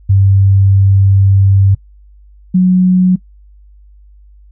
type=tone pair in turn; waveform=sine; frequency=97.7 / 183.58 Hz; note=G2 / F#3; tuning=-5 / -13 cents; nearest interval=major seventh; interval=1092 cents; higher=second; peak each=-5 dBFS; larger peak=neither; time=0.09-1.75 / 2.54-3.16 s; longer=first; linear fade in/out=10 ms; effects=noise-tail reverb RT60 0.1 s tail -21 dB re dry + added 50 Hz sine -38 dBFS peak until 4.51 s